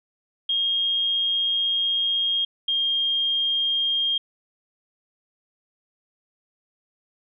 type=tone pair in turn; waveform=sine; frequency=3242 / 3220 Hz; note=G#7 / G7; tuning=-42 / +46 cents; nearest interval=unison; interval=12 cents; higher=first; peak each=-20 dBFS; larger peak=neither; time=0.49-2.45 / 2.68-4.18 s; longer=first; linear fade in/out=5 ms; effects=none